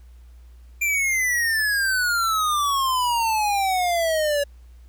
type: exponential sweep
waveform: square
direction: down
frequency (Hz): 2388 to 565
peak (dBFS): -20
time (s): 0.81-4.44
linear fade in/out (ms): 10
effects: added 60 Hz sine -43 dBFS peak until 4.88 s + pink hiss -63 dBFS RMS until 4.88 s